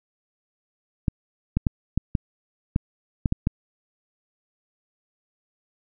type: clicks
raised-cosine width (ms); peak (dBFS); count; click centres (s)
5; -8; 9; 1.082 / 1.57 / 1.668 / 1.976 / 2.152 / 2.761 / 3.258 / 3.324 / 3.471
effects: none